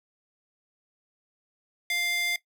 square tone with high-pass filter, 698.5 Hz, F5, in tune, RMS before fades -28 dBFS, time 1.9-2.36 s, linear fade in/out 2 ms, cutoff 2400 Hz, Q 2.7, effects noise-tail reverb RT60 0.1 s tail -17 dB re dry

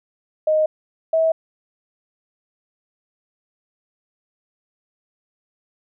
sine tone pair in turn, 621 / 646.9 Hz, D#5 / E5, -3 / -33 cents, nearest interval minor second, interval 70 cents, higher second, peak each -14 dBFS, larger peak neither, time 0.47-0.66 / 1.13-1.32 s, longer neither, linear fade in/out 5 ms, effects none

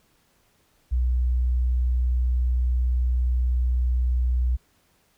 sine tone, 61.74 Hz, B1, in tune, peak -19 dBFS, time 0.91-4.57 s, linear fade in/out 20 ms, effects pink hiss -64 dBFS RMS until 5.17 s

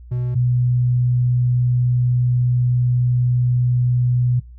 triangle / sine tone pair in turn, 123.47 / 123.47 Hz, B2 / B2, 0 / 0 cents, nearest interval unison, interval 0 cents, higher neither, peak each -17 / -14 dBFS, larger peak second, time 0.11-0.35 / 0.35-4.4 s, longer second, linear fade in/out 10 ms, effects noise-tail reverb RT60 0.3 s tail -23 dB re dry + added 60 Hz sine -37 dBFS peak until 4.58 s

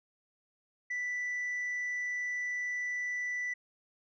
sine tone, 1975.5 Hz, B6, in tune, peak -30 dBFS, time 0.9-3.54 s, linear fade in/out 10 ms, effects tanh soft clip ceiling -31 dBFS

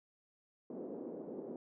white band-pass noise, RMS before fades -45 dBFS, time 0.7-1.56 s, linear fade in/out 2 ms, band 220 to 470 Hz, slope 24 dB/octave, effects none

